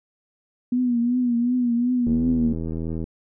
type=tone with vibrato; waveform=sine; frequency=242.9 Hz; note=B3; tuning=29 cents flat; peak=-18 dBFS; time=0.72-2.53 s; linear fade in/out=5 ms; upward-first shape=triangle; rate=2.7 Hz; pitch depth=74 cents each way
type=click train; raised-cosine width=3 ms; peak=-17 dBFS; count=80; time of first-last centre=2.07-3.041 s; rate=81.4 Hz
effects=none